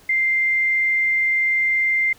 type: tone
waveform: sine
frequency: 2093 Hz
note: C7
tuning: in tune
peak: -16 dBFS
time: 0.09-2.13 s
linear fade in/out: 5 ms
effects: pink hiss -51 dBFS RMS until 2.18 s